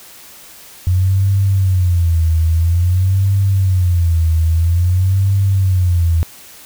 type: tone with vibrato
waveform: sine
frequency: 89.1 Hz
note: F2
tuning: 35 cents sharp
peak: -10 dBFS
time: 0.87-6.23 s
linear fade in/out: 0 ms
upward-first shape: sine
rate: 0.5 Hz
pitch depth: 170 cents each way
effects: white hiss -39 dBFS RMS until 6.65 s